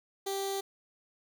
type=tone with notch filter; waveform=15% pulse; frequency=392 Hz; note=G4; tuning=in tune; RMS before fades=-34 dBFS; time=0.26-0.61 s; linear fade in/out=10 ms; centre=1400 Hz; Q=0.66; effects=none